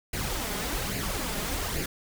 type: noise with flanger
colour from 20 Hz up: pink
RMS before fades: -31 dBFS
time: 0.13-1.86 s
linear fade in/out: 5 ms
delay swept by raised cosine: 0.42 to 4.92 ms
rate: 1.2 Hz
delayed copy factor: +0.6
effects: none